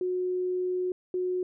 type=tone pair in turn; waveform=sine; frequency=364.7 / 364.7 Hz; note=F#4 / F#4; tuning=-25 / -25 cents; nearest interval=unison; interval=0 cents; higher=neither; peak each=-26 dBFS; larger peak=neither; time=0.01-0.92 / 1.14-1.43 s; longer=first; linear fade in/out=2 ms; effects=none